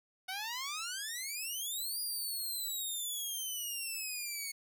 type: exponential two-way sweep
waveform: 10% pulse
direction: up then down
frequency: 733 to 4882 to 2198 Hz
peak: -29 dBFS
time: 0.28-4.52 s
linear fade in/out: 10 ms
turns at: 2 s
effects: none